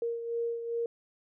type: beating tone pair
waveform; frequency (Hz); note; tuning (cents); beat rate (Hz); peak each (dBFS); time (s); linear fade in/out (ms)
sine; 466.2 / 468.7; A#4 / A#4; 0 / +9; 2.5; -31 / -39; 0.02-0.86; 2
effects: none